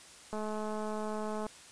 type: click train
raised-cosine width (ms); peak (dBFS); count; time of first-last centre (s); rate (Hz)
1; -25; 244; 0.33-1.466; 214
effects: white hiss -53 dBFS RMS until 1.71 s + resampled to 22050 Hz